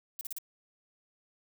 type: noise bursts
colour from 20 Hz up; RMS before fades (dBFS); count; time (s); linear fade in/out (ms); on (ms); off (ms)
violet; -38; 4; 0.19-0.385; 2; 21; 37
effects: none